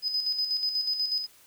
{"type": "tone with tremolo", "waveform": "sine", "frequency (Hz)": 5020, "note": "D#8", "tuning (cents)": 15, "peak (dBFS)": -23, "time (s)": [0.02, 1.27], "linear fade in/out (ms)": 50, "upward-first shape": "square", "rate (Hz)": 8.2, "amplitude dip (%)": 55, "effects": ["tanh soft clip ceiling -19 dBFS", "white hiss -57 dBFS RMS until 1.46 s"]}